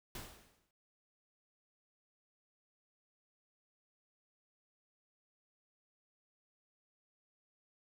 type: noise with exponential decay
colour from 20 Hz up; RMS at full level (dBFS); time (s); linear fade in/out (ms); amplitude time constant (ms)
pink; -44; 0.15-0.71; 2; 120
effects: none

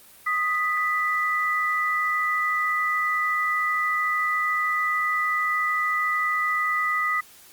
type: tone pair together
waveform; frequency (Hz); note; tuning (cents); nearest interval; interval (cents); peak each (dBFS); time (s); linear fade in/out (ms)
sine; 1244.5 / 1975.5; D#6 / B6; 0 / 0; minor sixth; 800; -24; 0.26-7.21; 10
effects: white hiss -50 dBFS RMS until 7.52 s + Opus 32 kbps

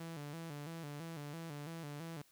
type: tone with vibrato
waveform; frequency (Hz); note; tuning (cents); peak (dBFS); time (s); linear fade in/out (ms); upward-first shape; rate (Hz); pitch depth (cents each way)
sawtooth; 155.2; D#3; -4; -40; 0-2.22; 5; square; 3; 110
effects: white hiss -69 dBFS RMS until 2.31 s

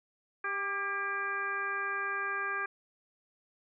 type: harmonic tone with a mistuned harmonic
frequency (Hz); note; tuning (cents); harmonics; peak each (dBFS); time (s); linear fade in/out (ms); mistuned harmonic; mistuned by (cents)
394.9; G4; +13; 1 / 2 / 3 / 4 / 5 / 6; -43 / -46 / -36 / -34 / -45 / -42; 0.44-2.66; 5; 4; +39
effects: none

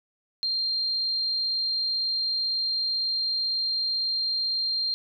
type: tone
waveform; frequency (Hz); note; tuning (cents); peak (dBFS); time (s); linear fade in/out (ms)
sine; 4186; C8; 0; -24; 0.43-4.94; 0
effects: none

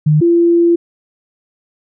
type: tone pair in turn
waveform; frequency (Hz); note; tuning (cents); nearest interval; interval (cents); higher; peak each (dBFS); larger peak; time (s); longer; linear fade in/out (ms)
sine; 152 / 341.2; D#3 / F4; -40 / -40; octave + major second; 1400; second; -7; neither; 0.06-0.21 / 0.21-0.76; second; 10
effects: none

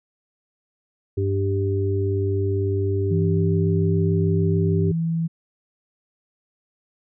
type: harmonic tone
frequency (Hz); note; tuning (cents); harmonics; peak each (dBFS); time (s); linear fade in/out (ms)
98; G2; 0; 1 / 3 / 4; -21 / -31 / -24; 1.17-4.92; 10
type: tone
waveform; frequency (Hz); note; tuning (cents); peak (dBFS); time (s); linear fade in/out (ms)
sine; 164.81; E3; 0; -20; 3.1-5.28; 20
effects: none

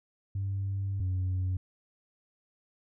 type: tone pair in turn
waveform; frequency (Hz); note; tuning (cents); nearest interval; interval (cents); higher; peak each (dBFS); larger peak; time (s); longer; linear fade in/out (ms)
sine; 98 / 92.5; G2 / F#2; 0 / 0; minor second; 100; first; -28 / -25; second; 0.35-1 / 1-1.57; first; 5
effects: tanh soft clip ceiling -26 dBFS

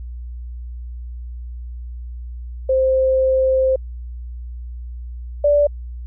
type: tone pair in turn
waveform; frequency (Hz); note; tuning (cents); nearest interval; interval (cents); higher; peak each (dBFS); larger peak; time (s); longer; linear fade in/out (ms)
sine; 524 / 582; C5 / D5; +2 / -16; major second; 182; second; -13 / -11; second; 2.69-3.76 / 5.44-5.67; first; 5
effects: added 60 Hz sine -28 dBFS peak until 6.06 s

